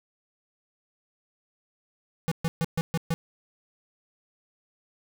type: tone bursts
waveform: square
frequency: 164.81 Hz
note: E3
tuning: in tune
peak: -24 dBFS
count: 6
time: 2.28-3.14 s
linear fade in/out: 0 ms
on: 35 ms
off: 130 ms
effects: none